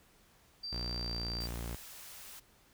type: tone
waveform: sine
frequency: 4684 Hz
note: D8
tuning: 5 cents flat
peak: -38 dBFS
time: 0.63-1.47 s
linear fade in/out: 10 ms
type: tone with pitch glide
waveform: sawtooth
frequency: 60 to 58.49 Hz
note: B1 to A#1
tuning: -49 to +7 cents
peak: -34 dBFS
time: 0.72-1.76 s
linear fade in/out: 10 ms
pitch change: -44 cents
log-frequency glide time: 1-1.12 s
type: high-pass noise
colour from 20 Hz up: white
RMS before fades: -50 dBFS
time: 1.4-2.4 s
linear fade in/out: 10 ms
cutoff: 610 Hz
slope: 12 dB/octave
effects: pink hiss -65 dBFS RMS until 2.73 s